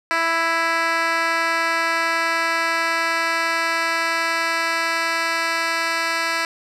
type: tone with band-pass filter sweep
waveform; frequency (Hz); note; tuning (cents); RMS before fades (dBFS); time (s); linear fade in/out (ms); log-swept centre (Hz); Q
10% pulse; 330.7; E4; +6; -21; 0.11-6.45; 0; 1900 to 2900; 0.83
effects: none